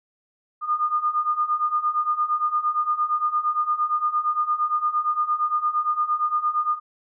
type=beating tone pair; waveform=sine; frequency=1214 / 1222.7 Hz; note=D#6 / D#6; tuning=-43 / -31 cents; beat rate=8.7 Hz; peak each=-25 / -22 dBFS; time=0.61-6.8 s; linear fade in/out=50 ms; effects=none